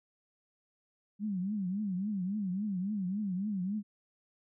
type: tone with vibrato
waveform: sine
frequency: 196 Hz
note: G3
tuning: in tune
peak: -31 dBFS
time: 1.19-3.83 s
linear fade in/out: 50 ms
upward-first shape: triangle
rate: 3.6 Hz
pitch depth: 190 cents each way
effects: none